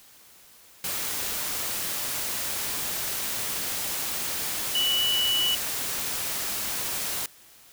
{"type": "tone in noise", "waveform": "sine", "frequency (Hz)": 2955, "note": "F#7", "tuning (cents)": -3, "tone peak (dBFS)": -22, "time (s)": [4.75, 5.55], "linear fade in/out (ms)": 2, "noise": "white", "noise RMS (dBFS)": -30, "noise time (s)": [0.84, 7.26], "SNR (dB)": 5, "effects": ["white hiss -53 dBFS RMS until 7.72 s"]}